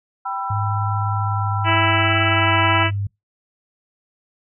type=chord; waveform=sine; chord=E minor; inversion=first; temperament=equal with one note detuned; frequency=784 / 987.8 / 1336.9 Hz; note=G5 / B5 / E6; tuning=0 / 0 / +24 cents; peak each=-27 dBFS; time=0.25-2.84 s; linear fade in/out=10 ms
type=tone with pitch glide; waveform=sine; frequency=103.83 to 100.18 Hz; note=G#2 to G2; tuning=0 to +38 cents; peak=-20 dBFS; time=0.5-3.07 s; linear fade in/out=5 ms; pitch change=-62 cents; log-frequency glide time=1.16-2.56 s
type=harmonic tone; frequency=329.6 Hz; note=E4; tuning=in tune; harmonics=1 / 2 / 3 / 4 / 5 / 6 / 7 / 8 / 9; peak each=-25 / -25 / -25 / -25 / -25 / -25 / -25 / -25 / -25 dBFS; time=1.64-2.91 s; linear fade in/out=50 ms
effects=noise-tail reverb RT60 0.2 s tail -26 dB re dry